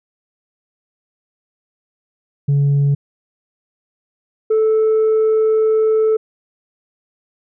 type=tone pair in turn; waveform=sine; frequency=141.6 / 438 Hz; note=C#3 / A4; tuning=+37 / -8 cents; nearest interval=octave + minor sixth; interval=1955 cents; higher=second; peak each=-9 dBFS; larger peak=neither; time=2.48-2.95 / 4.5-6.17 s; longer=second; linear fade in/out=10 ms; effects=tanh soft clip ceiling -10 dBFS